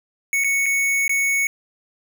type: tone with dropouts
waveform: square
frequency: 2217 Hz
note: C#7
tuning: in tune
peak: -18 dBFS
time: 0.33-1.47 s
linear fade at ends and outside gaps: 1 ms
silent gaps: 0.438-0.444 / 0.659-0.663 / 1.079-1.094 s
effects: none